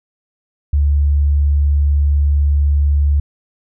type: tone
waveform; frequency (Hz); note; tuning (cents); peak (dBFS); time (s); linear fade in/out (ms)
sine; 72.1; D2; -31; -10; 0.73-3.2; 5
effects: none